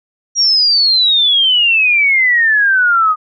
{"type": "exponential sweep", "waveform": "sine", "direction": "down", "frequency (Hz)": [5720, 1230], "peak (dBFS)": -8, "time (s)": [0.35, 3.16], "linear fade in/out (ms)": 50, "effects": []}